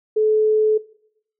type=tone; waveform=sine; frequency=431.4 Hz; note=A4; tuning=34 cents flat; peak=-14 dBFS; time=0.16-0.78 s; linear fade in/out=10 ms; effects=noise-tail reverb RT60 0.7 s tail -19 dB re dry